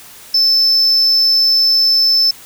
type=tone; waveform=triangle; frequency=5274 Hz; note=E8; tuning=in tune; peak=-7 dBFS; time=0.34-2.31 s; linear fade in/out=5 ms; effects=tanh soft clip ceiling -3 dBFS + white hiss -38 dBFS RMS until 2.45 s